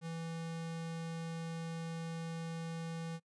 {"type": "tone", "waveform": "square", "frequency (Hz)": 164.9, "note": "E3", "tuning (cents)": 1, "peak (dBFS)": -40, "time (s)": [0.01, 3.2], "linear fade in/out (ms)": 50, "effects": ["noise-tail reverb RT60 0.1 s tail -25 dB re dry", "resampled to 22050 Hz"]}